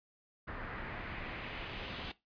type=noise with low-pass filter sweep; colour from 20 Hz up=pink; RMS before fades=-43 dBFS; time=0.47-2.12 s; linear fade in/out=10 ms; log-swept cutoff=1600 to 3400 Hz; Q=2.1; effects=noise-tail reverb RT60 0.2 s tail -18 dB re dry + resampled to 11025 Hz